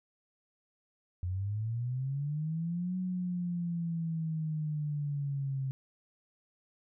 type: linear two-way sweep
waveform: sine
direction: up then down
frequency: 87.31 to 185 to 132.7 Hz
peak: -31 dBFS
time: 1.23-5.71 s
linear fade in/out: 0 ms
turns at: 2.97 s
effects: none